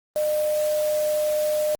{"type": "tone in noise", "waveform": "sine", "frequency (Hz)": 606, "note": "D#5", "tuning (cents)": -46, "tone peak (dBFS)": -20, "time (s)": [0.16, 1.75], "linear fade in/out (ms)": 0, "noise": "white", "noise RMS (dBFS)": -36, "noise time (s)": [0.16, 1.75], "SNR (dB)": 13, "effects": ["Opus 24 kbps"]}